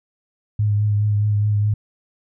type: tone with vibrato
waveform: sine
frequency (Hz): 104.4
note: G#2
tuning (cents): +10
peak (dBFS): -15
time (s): 0.59-1.74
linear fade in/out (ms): 5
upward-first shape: triangle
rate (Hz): 4.8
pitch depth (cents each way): 27
effects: none